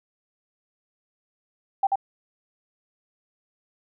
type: tone with echo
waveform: sine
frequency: 784 Hz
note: G5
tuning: in tune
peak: -17 dBFS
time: 1.83-1.87 s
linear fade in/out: 5 ms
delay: 87 ms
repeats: 1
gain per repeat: -2 dB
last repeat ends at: 1.957 s
effects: none